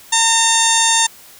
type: harmonic tone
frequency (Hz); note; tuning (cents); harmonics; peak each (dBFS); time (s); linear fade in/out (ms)
909; A#5; -44; 1 / 2 / 3 / 4 / 5 / 6 / 7 / 8 / 10; -18 / -21 / -25 / -18 / -27 / -27 / -19 / -18 / -20; 0.12-1.07; 10
effects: white hiss -42 dBFS RMS until 1.39 s